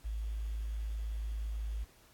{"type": "tone with quantisation", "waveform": "sine", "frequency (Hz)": 54, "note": "A1", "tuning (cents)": -32, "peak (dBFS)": -34, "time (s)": [0.04, 1.85], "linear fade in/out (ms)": 20, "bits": 10, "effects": ["pink hiss -63 dBFS RMS until 2.13 s", "AAC 64 kbps"]}